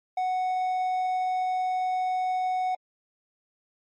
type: tone with hard clipping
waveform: triangle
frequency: 740 Hz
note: F#5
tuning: in tune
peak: -25 dBFS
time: 0.17-2.75 s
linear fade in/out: 5 ms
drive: 6 dB
effects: MP3 32 kbps